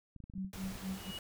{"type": "clicks", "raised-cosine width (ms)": 5, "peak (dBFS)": -37, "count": 12, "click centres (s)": [0.163, 0.203, 0.24, 0.299, 0.338, 0.38, 0.447, 0.558, 0.643, 0.68, 0.723, 0.755]}
{"type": "tone with tremolo", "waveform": "sine", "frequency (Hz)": 190, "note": "F#3", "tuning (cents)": 46, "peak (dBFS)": -35, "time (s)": [0.35, 1.11], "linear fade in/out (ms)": 5, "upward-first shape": "sine", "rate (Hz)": 4.1, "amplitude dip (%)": 100}
{"type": "noise", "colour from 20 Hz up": "pink", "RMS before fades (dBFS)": -48, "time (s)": [0.53, 1.19], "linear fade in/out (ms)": 2}
{"type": "tone with exponential growth", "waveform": "triangle", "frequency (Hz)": 2903, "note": "F#7", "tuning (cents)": -34, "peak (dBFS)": -38, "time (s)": [0.78, 1.18], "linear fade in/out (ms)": 2, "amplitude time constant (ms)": 85}
{"effects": []}